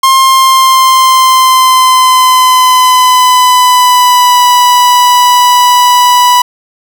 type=tone with pitch glide; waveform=45% pulse; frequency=1062 to 985.2 Hz; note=C6 to B5; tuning=+25 to -5 cents; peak=-3 dBFS; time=0.03-6.42 s; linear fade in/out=5 ms; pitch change=-130 cents; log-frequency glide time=0.17-4.42 s; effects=none

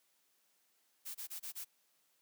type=noise bursts; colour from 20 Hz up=blue; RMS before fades=-44 dBFS; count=5; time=1.05-1.649 s; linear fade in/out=20 ms; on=99 ms; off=26 ms; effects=white hiss -75 dBFS RMS until 2.21 s + high-pass 200 Hz 12 dB/octave

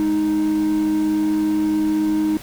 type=tone pair together; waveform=triangle; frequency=207.7 / 311.2 Hz; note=G#3 / D#4; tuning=0 / 0 cents; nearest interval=perfect fifth; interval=700 cents; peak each=-24 / -14 dBFS; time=0-2.37 s; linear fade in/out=0 ms; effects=tanh soft clip ceiling -9 dBFS + pink hiss -39 dBFS RMS until 2.42 s

